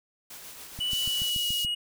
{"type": "noise with tremolo", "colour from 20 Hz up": "white", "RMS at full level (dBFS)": -43, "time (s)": [0.3, 1.3], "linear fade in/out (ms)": 5, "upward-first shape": "sine", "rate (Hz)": 7, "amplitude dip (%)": 30}
{"type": "click train", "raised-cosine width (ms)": 5, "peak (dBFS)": -27, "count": 7, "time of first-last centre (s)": [0.79, 1.648], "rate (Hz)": 6.99}
{"type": "tone with pitch glide", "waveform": "triangle", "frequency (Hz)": [2960, 2892], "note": ["F#7", "F#7"], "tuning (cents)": [0, -40], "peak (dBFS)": -25, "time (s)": [0.8, 1.75], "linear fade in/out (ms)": 10, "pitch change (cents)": -40, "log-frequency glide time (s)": [1.01, 1.55]}
{"type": "high-pass noise", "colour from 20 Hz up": "pink", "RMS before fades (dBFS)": -36, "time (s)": [0.9, 1.66], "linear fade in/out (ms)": 20, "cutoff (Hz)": 4200, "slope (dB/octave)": 24}
{"effects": []}